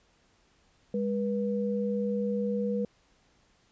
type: tone pair together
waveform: sine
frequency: 203.9 / 485 Hz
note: G#3 / B4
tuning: -32 / -31 cents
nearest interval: octave + minor third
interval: 1501 cents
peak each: -29 / -30 dBFS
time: 0.94-2.85 s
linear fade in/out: 2 ms
effects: pink hiss -66 dBFS RMS until 3.71 s + resampled to 16000 Hz